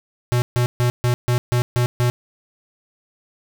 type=tone bursts; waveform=square; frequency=122.2 Hz; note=B2; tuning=18 cents flat; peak=-16 dBFS; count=8; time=0.32-2.1 s; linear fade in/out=0 ms; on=100 ms; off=140 ms; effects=none